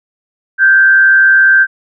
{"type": "tone with frequency modulation", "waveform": "sine", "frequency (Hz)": 1562, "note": "G6", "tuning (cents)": -7, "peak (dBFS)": -4, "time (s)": [0.58, 1.67], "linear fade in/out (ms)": 50, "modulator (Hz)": 109, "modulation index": 0.45, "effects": []}